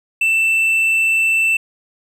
triangle tone, 2664 Hz, E7, 18 cents sharp, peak -11 dBFS, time 0.21-1.57 s, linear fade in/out 5 ms, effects none

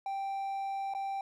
triangle tone with dropouts, 784 Hz, G5, in tune, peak -31 dBFS, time 0.06-1.21 s, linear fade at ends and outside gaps 2 ms, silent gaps 0.938-0.948 s, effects none

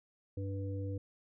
harmonic tone, 98 Hz, G2, in tune, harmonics 1 / 3 / 5, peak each -36 / -44 / -45 dBFS, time 0.37-0.98 s, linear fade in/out 5 ms, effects none

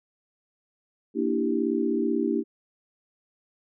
sine chord, E half-diminished seventh, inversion second, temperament equal, 233.1 / 293.7 / 329.6 / 392 Hz, Bb3 / D4 / E4 / G4, 0 / 0 / 0 / 0 cents, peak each -28 dBFS, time 1.14-2.44 s, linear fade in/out 50 ms, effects none

